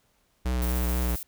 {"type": "tone with vibrato", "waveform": "square", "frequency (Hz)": 61.74, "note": "B1", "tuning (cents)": 0, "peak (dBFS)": -25, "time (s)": [0.45, 1.16], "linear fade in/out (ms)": 10, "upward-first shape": "sine", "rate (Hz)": 4.1, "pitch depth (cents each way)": 31}
{"type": "noise with tremolo", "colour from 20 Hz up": "violet", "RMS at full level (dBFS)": -35, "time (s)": [0.62, 1.23], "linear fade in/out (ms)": 2, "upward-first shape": "square", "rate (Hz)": 15, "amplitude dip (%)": 25}
{"effects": ["pink hiss -68 dBFS RMS until 1.27 s"]}